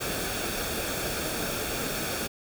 pink noise with comb filter, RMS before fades -31 dBFS, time 0-2.28 s, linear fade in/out 20 ms, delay 1 ms, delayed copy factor -0.55, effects none

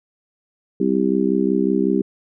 harmonic tone, 65.41 Hz, C2, in tune, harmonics 3 / 4 / 5 / 6, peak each -21 / -21 / -21 / -21 dBFS, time 0.8-2.02 s, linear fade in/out 5 ms, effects none

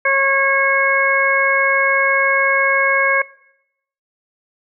harmonic tone, 546 Hz, C#5, 26 cents flat, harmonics 1 / 2 / 3 / 4, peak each -19 / -20 / -17 / -17 dBFS, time 0.05-3.22 s, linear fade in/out 5 ms, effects noise-tail reverb RT60 0.8 s tail -21 dB re dry

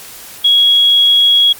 sine tone, 3322 Hz, G#7, in tune, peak -6 dBFS, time 0.44-1.53 s, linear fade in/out 10 ms, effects white hiss -33 dBFS RMS until 1.59 s + Opus 48 kbps

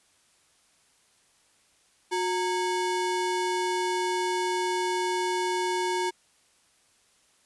square ring-modulated tone, 642 Hz, E5, 46 cents flat, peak -23 dBFS, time 2.11-6.11 s, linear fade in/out 20 ms, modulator 279 Hz, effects white hiss -64 dBFS RMS until 7.45 s + resampled to 24000 Hz

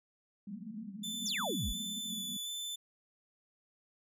pink band-pass noise, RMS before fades -45 dBFS, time 0.47-2.37 s, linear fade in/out 5 ms, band 180 to 240 Hz, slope 96 dB/octave
sawtooth tone with vibrato, 3500 Hz, A7, 10 cents flat, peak -35 dBFS, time 1.03-2.76 s, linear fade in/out 10 ms, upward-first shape square, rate 1.4 Hz, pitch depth 13 cents each way
sine exponential sweep, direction down, 7459 to 37.46 Hz, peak -34 dBFS, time 1.25-1.73 s, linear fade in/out 10 ms
effects none

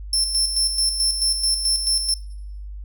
30% pulse tone with tremolo, 5350 Hz, E8, 25 cents sharp, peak -13 dBFS, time 0.13-2.14 s, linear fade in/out 2 ms, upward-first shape square, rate 4.6 Hz, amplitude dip 55%, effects noise-tail reverb RT60 0.8 s tail -22 dB re dry + added 50 Hz sine -31 dBFS peak until 2.84 s

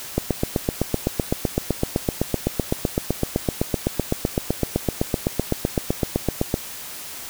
click train, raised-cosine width 2 ms, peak -5 dBFS, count 51, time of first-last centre 0.18-6.541 s, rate 7.86 Hz, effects white hiss -35 dBFS RMS until 7.29 s

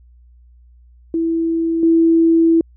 sine tone with level steps, 329.6 Hz, E4, in tune, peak -15 / -9 dBFS, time 1.14-2.61 s, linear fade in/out 2 ms, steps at 1.83 s, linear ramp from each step 2 ms, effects added 60 Hz sine -44 dBFS peak until 2.76 s

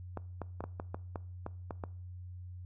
clicks, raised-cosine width 1 ms, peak -24 dBFS, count 10, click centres 0.173 / 0.417 / 0.606 / 0.64 / 0.799 / 0.945 / 1.158 / 1.464 / 1.708 / 1.838 s, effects noise-tail reverb RT60 0.5 s tail -21 dB re dry + added 90 Hz sine -43 dBFS peak until 2.65 s

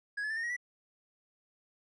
triangle tone with pitch steps, 1661.2 / 1716.8 / 1774.3 / 1833.7 / 1895 / 1958.5 Hz, G#6 / A6 / A6 / A#6 / A#6 / B6, 0 / -43 / +14 / -29 / +28 / -15 cents, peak -31 dBFS, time 0.17-0.566 s, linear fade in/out 10 ms, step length 66 ms, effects resampled to 22050 Hz

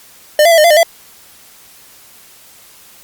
square tone with pitch steps, 603 / 679 / 663 / 609 / 684 / 606 / 670 Hz, D5 / F5 / E5 / D#5 / F5 / D#5 / E5, +46 / -49 / +10 / -37 / -36 / -46 / +28 cents, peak -6 dBFS, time 0.39-0.831 s, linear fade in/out 2 ms, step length 63 ms, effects white hiss -42 dBFS RMS until 3.03 s + Opus 48 kbps

